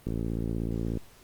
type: click train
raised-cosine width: 3 ms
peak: -18 dBFS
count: 52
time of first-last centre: 0.07-0.973 s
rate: 56.5 Hz
effects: pink hiss -56 dBFS RMS until 1.23 s + Opus 32 kbps